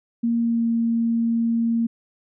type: tone with pitch glide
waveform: sine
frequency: 233.1 to 230.7 Hz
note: A#3 to A#3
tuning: 0 to -18 cents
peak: -18 dBFS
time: 0.23-1.87 s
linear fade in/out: 10 ms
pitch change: -18 cents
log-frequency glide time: 0.37-0.67 s
effects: none